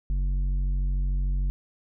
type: tone with tanh clipping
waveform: sine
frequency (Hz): 46.71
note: F#1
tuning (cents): +17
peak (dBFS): -24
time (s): 0.1-1.5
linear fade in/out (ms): 0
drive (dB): 8
effects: none